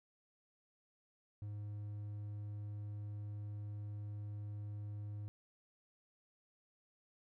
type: tone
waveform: triangle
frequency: 103.83 Hz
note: G#2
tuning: in tune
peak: -40 dBFS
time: 1.42-5.28 s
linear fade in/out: 0 ms
effects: none